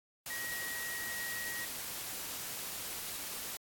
sine tone in noise, 1900 Hz, A#6, 33 cents sharp, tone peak -39 dBFS, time 0.3-1.65 s, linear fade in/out 2 ms, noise white, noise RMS -41 dBFS, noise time 0.26-3.57 s, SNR -1 dB, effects AAC 64 kbps

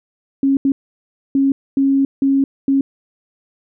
sine tone bursts at uneven times, 273.3 Hz, C#4, 24 cents flat, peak -11 dBFS, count 6, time 0.43-0.57 / 0.65-0.72 / 1.35-1.52 / 1.77-2.05 / 2.22-2.44 / 2.68-2.81 s, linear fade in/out 2 ms, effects none

